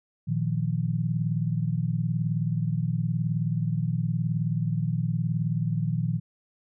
sine chord, Bb suspended fourth, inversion none, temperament equal, 116.54 / 155.56 / 174.61 Hz, Bb2 / Eb3 / F3, 0 / 0 / 0 cents, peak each -28 / -27 / -30 dBFS, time 0.27-6.2 s, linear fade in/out 20 ms, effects none

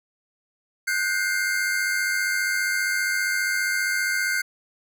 square tone cluster, 1466 / 1561 / 2109 Hz, F#6 / G6 / C7, -16 / -8 / +13 cents, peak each -28 / -27 / -27 dBFS, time 0.87-4.42 s, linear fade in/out 10 ms, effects none

